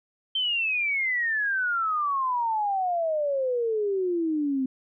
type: exponential sweep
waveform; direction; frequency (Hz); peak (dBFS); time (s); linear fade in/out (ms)
sine; down; 3136 to 257; -23; 0.35-4.66; 5
effects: none